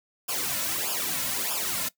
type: noise with flanger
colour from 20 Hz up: white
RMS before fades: -29 dBFS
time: 0.28-1.89 s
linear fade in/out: 10 ms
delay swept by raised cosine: 0.49 to 2.59 ms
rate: 1.6 Hz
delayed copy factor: -0.85
effects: noise-tail reverb RT60 0.1 s tail -19 dB re dry